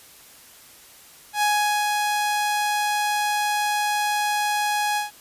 sawtooth tone with ADSR envelope, 834 Hz, G#5, 7 cents sharp, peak -14 dBFS, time 1.33-5.11 s, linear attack 92 ms, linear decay 420 ms, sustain -3 dB, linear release 140 ms, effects white hiss -48 dBFS RMS until 5.2 s + resampled to 32000 Hz

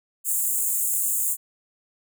pink high-pass noise, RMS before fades -24 dBFS, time 0.24-1.37 s, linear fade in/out 50 ms, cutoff 7000 Hz, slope 96 dB/octave, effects none

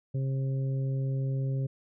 harmonic tone, 134.3 Hz, C3, 46 cents sharp, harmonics 1 / 2 / 3 / 4, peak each -27 / -43 / -43 / -45 dBFS, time 0.14-1.67 s, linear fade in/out 10 ms, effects none

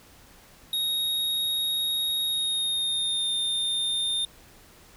square tone with pitch glide, 3755 to 3631 Hz, A#7 to A#7, +12 to -46 cents, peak -25 dBFS, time 0.73-4.25 s, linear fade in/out 2 ms, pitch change -58 cents, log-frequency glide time 2.27-3.31 s, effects pink hiss -53 dBFS RMS until 4.96 s

